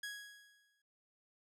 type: tone with exponential decay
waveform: sawtooth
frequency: 1661.2 Hz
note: G#6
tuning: in tune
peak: -36 dBFS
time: 0.03-0.82 s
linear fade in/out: 5 ms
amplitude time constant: 170 ms
effects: noise-tail reverb RT60 0.1 s tail -21 dB re dry + low-pass 12000 Hz 12 dB/octave